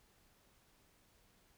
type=silence; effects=pink hiss -70 dBFS RMS until 1.57 s